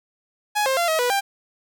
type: tone with pitch steps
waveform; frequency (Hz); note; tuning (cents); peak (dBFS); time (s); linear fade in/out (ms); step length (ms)
sawtooth; 837 / 530 / 688 / 637 / 490.3 / 793; G#5 / C5 / F5 / D#5 / B4 / G5; +13 / +22 / -26 / +41 / -13 / +20; -15; 0.55-1.21; 20; 110
effects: none